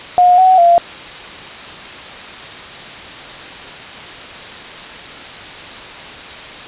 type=tone with pitch steps; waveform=sine; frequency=718 / 748 / 689 Hz; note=F5 / F#5 / F5; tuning=+48 / +19 / -24 cents; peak=-5 dBFS; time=0.18-0.78 s; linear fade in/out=0 ms; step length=200 ms; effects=white hiss -30 dBFS RMS until 6.67 s + resampled to 8000 Hz